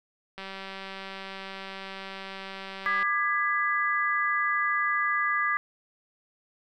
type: click train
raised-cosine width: 0.3 ms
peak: -23 dBFS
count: 512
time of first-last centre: 0.38-3.028 s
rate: 193 Hz
type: chord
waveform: sine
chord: G# diminished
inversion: second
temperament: just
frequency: 1196.1 / 1661.2 / 1993.5 Hz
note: D6 / G#6 / B6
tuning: +31 / 0 / +16 cents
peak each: -27 / -28 / -29 dBFS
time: 2.86-5.57 s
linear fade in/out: 0 ms
effects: none